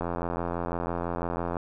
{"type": "click train", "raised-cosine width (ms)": 1, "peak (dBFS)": -16, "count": 135, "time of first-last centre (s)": [0.01, 1.568], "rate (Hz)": 86, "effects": []}